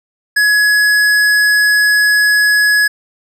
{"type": "tone with hard clipping", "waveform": "sine", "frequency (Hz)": 1685, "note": "G#6", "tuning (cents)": 25, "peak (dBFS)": -10, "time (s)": [0.36, 2.88], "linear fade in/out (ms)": 10, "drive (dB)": 13, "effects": []}